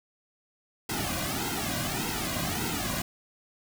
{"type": "noise with flanger", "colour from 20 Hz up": "pink", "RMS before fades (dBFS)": -31, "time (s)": [0.89, 3.02], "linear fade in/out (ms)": 5, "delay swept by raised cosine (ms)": [1.7, 2.29], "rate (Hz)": 1.7, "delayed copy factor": -1, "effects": []}